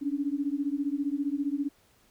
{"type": "beating tone pair", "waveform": "sine", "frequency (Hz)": [277.2, 292.2], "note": ["C#4", "D4"], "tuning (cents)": [0, -9], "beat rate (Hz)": 15, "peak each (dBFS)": -30, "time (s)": [0.01, 1.69], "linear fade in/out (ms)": 20, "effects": ["pink hiss -64 dBFS RMS until 2.1 s"]}